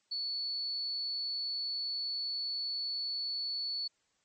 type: tone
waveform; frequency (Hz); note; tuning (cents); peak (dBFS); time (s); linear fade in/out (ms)
sine; 4435; C#8; 0; -33; 0.11-3.88; 10
effects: white hiss -75 dBFS RMS until 4.24 s + MP3 32 kbps